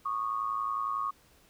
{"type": "tone pair together", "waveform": "sine", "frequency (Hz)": [1108.7, 1219.6], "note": ["C#6", "D#6"], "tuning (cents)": [0, -35], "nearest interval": "major second", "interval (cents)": 165, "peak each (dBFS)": [-31, -34], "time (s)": [0.05, 1.11], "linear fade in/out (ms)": 10, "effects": ["pink hiss -62 dBFS RMS until 1.49 s"]}